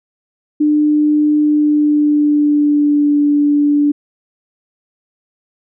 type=tone with pitch glide; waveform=sine; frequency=299.7 to 291.5 Hz; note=D4 to D4; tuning=+35 to -13 cents; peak=-9 dBFS; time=0.6-3.92 s; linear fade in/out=10 ms; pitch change=-48 cents; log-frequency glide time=1.39-3.2 s; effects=none